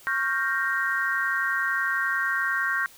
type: chord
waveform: sine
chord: G half-diminished seventh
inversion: second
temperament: equal with one note detuned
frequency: 1100.4 / 1396.9 / 1568 / 1864.7 Hz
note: Db6 / F6 / G6 / Bb6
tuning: -13 / 0 / 0 / 0 cents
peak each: -31 / -31 / -26 / -28 dBFS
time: 0.07-2.86 s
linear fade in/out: 0 ms
effects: white hiss -51 dBFS RMS until 2.97 s